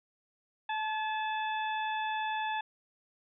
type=harmonic tone with a mistuned harmonic; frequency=869 Hz; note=A5; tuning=22 cents flat; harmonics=1 / 2 / 3 / 4; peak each=-32 / -38 / -42 / -44 dBFS; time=0.69-2.61 s; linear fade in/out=5 ms; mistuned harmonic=2; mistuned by=-27 cents; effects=none